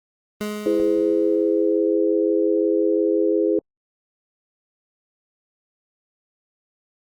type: tone with exponential decay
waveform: 25% pulse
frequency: 210 Hz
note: G#3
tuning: 19 cents sharp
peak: -19 dBFS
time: 0.41-1.93 s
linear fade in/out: 0 ms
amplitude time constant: 330 ms
type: chord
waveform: sine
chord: E augmented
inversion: none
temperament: equal with one note detuned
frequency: 329.6 / 415.3 / 512.8 Hz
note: E4 / G#4 / B#4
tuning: 0 / 0 / -35 cents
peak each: -20 / -20 / -23 dBFS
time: 0.66-3.59 s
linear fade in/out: 2 ms
effects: Opus 24 kbps